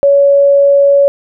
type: tone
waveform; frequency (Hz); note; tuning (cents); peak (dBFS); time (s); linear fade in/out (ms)
sine; 562; C#5; +24; -4; 0.03-1.08; 0
effects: none